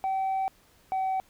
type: tone pair in turn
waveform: sine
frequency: 768 / 760.9 Hz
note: G5 / F#5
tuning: -36 / +48 cents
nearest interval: unison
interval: 16 cents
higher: first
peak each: -23 dBFS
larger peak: neither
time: 0.04-0.48 / 0.92-1.2 s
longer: first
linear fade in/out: 0 ms
effects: tanh soft clip ceiling -24 dBFS + pink hiss -61 dBFS RMS until 1.29 s